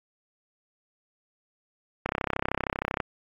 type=click train; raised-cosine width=0.5 ms; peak=-11 dBFS; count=32; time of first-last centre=2.06-3.002 s; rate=32.9 Hz; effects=AAC 48 kbps